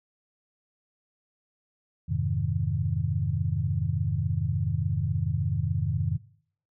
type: chord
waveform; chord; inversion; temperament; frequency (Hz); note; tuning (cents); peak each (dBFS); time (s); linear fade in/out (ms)
sine; F minor seventh; none; equal; 87.31 / 103.83 / 130.81 / 155.56; F2 / Ab2 / C3 / Eb3; 0 / 0 / 0 / 0; -30; 2.08-6.18; 20
effects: noise-tail reverb RT60 0.6 s tail -21 dB re dry